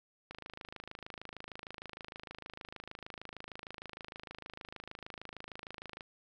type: click train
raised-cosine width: 0.3 ms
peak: -28 dBFS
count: 152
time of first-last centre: 0.31-6.008 s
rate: 26.5 Hz
effects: none